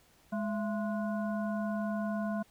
harmonic tone with a mistuned harmonic, 208.8 Hz, G#3, 10 cents sharp, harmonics 1 / 3 / 5 / 7, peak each -32 / -37 / -44 / -45 dBFS, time 0.32-2.43 s, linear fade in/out 10 ms, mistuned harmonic 3, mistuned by +120 cents, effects pink hiss -64 dBFS RMS until 2.5 s

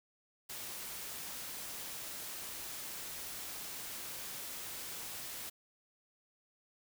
white noise, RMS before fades -44 dBFS, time 0.49-5.5 s, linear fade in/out 10 ms, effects none

